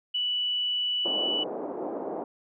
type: tone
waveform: sine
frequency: 2960 Hz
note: F#7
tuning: in tune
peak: -25 dBFS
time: 0.14-1.44 s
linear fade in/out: 10 ms
type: band-pass noise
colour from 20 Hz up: pink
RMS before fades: -34 dBFS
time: 1.05-2.24 s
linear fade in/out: 2 ms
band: 290 to 770 Hz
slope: 24 dB/octave
effects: none